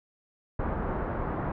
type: low-pass noise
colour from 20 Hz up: pink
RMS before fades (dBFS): -31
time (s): 0.59-1.52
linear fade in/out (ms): 5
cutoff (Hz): 1400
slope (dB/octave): 24
effects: none